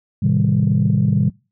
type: chord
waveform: sine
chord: A half-diminished seventh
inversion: none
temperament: just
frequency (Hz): 110 / 132 / 158.4 / 198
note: A2 / C3 / Eb3 / G3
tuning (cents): 0 / +16 / +31 / +18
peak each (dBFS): -18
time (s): 0.22-1.3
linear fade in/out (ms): 10
effects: noise-tail reverb RT60 0.3 s tail -24 dB re dry + tanh soft clip ceiling -6 dBFS